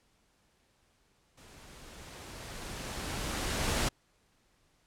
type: noise with level ramp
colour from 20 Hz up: pink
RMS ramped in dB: -55 to -29 dBFS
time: 1.37-3.89 s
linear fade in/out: 10 ms
effects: pink hiss -70 dBFS RMS until 4.86 s + low-pass 10000 Hz 12 dB/octave